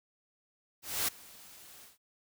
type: noise with ADSR envelope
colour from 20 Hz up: white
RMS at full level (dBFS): -30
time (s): 0.82-1.98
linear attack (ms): 260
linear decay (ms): 9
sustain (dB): -23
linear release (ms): 150
effects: none